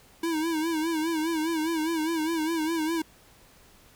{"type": "tone with vibrato", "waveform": "square", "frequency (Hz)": 321.8, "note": "E4", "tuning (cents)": -42, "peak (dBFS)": -26, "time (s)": [0.23, 3.02], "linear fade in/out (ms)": 5, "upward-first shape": "sine", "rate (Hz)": 4.9, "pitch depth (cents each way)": 81, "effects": ["pink hiss -56 dBFS RMS until 3.95 s"]}